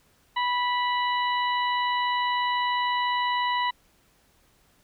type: harmonic tone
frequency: 983 Hz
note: B5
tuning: 8 cents flat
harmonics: 1 / 2 / 3 / 4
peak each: -24 / -30 / -34 / -36 dBFS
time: 0.36-3.71 s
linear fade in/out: 10 ms
effects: pink hiss -63 dBFS RMS until 4.83 s